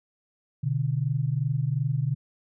sine tone pair together, 124.8 / 147.55 Hz, B2 / D3, +19 / +8 cents, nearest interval minor third, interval 289 cents, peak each -26 dBFS, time 0.63-2.15 s, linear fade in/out 10 ms, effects none

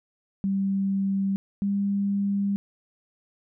sine tone pair in turn, 195.3 / 199.86 Hz, G3 / G3, -6 / +34 cents, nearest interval unison, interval 40 cents, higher second, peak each -22 dBFS, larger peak neither, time 0.44-1.36 / 1.62-2.56 s, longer second, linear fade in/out 0 ms, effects none

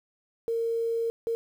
sine tone bursts at uneven times, 459.8 Hz, A#4, 24 cents flat, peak -25 dBFS, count 2, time 0.48-1.1 / 1.27-1.35 s, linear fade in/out 0 ms, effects 9-bit

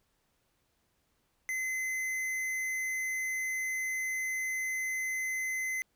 sine tone with tanh clipping, 2048 Hz, C7, 38 cents flat, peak -33 dBFS, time 1.49-5.82 s, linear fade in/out 0 ms, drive 16 dB, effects pink hiss -75 dBFS RMS until 5.95 s

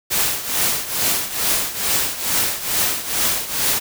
white noise with tremolo, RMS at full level -17 dBFS, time 0.1-3.8 s, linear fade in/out 20 ms, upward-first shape triangle, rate 2.3 Hz, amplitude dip 80%, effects none

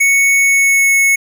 square tone with pitch glide, 2217 to 2200 Hz, C#7 to C#7, 0 to -14 cents, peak -9 dBFS, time 0-1.16 s, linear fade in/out 10 ms, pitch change -14 cents, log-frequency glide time 0.36-0.93 s, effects none

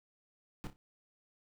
brown noise with echo, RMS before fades -40 dBFS, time 0.64-0.67 s, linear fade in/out 0 ms, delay 30 ms, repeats 3, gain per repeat -10 dB, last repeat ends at 0.76 s, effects none

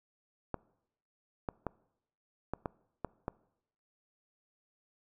clicks, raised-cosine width 1 ms, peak -20 dBFS, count 7, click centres 0.543 / 1.488 / 1.667 / 2.536 / 2.658 / 3.047 / 3.281 s, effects noise-tail reverb RT60 0.8 s tail -23 dB re dry

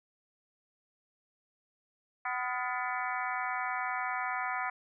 harmonic tone with a mistuned harmonic, 250.5 Hz, B3, 25 cents sharp, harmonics 3 / 4 / 5 / 6 / 7 / 8 / 9, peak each -37 / -38 / -39 / -40 / -40 / -41 / -42 dBFS, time 2.25-4.7 s, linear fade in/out 5 ms, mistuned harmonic 6, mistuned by -90 cents, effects none

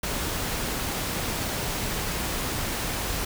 pink noise, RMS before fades -29 dBFS, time 0.03-3.25 s, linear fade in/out 5 ms, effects none

